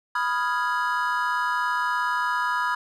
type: chord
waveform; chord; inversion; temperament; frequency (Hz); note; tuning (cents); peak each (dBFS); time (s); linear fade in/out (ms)
triangle; F half-diminished seventh; second; equal with one note detuned; 987.8 / 1244.5 / 1401.8 / 1661.2; Cb6 / Eb6 / F6 / Ab6; 0 / 0 / +6 / 0; -24 / -27 / -28 / -27; 0.15-2.75; 5
effects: none